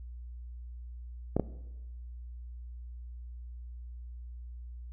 clicks, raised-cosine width 2 ms, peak -13 dBFS, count 2, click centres 1.366 / 1.397 s, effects noise-tail reverb RT60 1.0 s tail -17 dB re dry + added 60 Hz sine -41 dBFS peak until 4.92 s

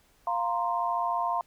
sine chord, F suspended fourth, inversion none, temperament equal, 698.5 / 932.3 / 1046.5 Hz, F5 / Bb5 / C6, 0 / 0 / 0 cents, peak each -30 dBFS, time 0.27-1.41 s, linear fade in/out 2 ms, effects pink hiss -64 dBFS RMS until 1.46 s

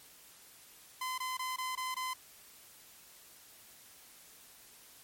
sawtooth tone bursts, 1025 Hz, C6, 36 cents flat, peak -31 dBFS, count 6, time 1.01-2.135 s, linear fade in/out 5 ms, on 170 ms, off 21 ms, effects white hiss -57 dBFS RMS until 5.03 s + MP3 64 kbps

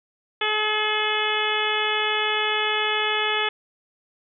harmonic tone, 427 Hz, G#4, 48 cents sharp, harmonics 1 / 2 / 3 / 4 / 5 / 6 / 7 / 8, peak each -29 / -29 / -29 / -29 / -29 / -29 / -29 / -29 dBFS, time 0.41-3.49 s, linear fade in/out 5 ms, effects none

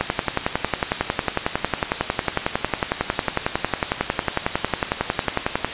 click train, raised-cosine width 0.5 ms, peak -3 dBFS, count 63, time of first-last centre 0.01-5.646 s, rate 11 Hz, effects white hiss -28 dBFS RMS until 5.73 s + resampled to 8000 Hz

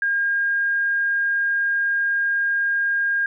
sine tone, 1616 Hz, G#6, 48 cents flat, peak -18 dBFS, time 0.02-3.26 s, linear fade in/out 2 ms, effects none

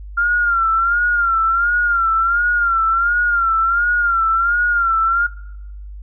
sine tone with vibrato, 1386 Hz, F6, 14 cents flat, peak -13 dBFS, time 0.17-5.27 s, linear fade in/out 10 ms, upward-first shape sine, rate 1.4 Hz, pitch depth 75 cents each way, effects noise-tail reverb RT60 0.9 s tail -23 dB re dry + added 50 Hz sine -30 dBFS peak until 6.02 s

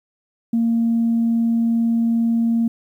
sine tone, 230.6 Hz, A#3, 19 cents flat, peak -14 dBFS, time 0.53-2.68 s, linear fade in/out 5 ms, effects tanh soft clip ceiling -11 dBFS + 9-bit

